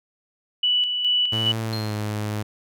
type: tone with tremolo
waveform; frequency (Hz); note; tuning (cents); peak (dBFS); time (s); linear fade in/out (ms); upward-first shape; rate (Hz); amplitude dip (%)
sine; 2960; F#7; 0; -17; 0.63-1.52; 5; square; 2.4; 45
type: tone with pitch glide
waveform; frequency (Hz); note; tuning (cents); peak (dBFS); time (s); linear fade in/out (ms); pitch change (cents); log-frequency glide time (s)
sawtooth; 111.8 to 105.71; A2 to G#2; +28 to +31; -21; 1.32-2.43; 10; -97; 1.66-1.92
type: tone with exponential decay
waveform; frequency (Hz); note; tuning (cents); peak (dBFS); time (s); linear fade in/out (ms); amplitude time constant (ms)
triangle; 4200; C8; +6; -27; 1.73-2.18; 0; 97
effects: none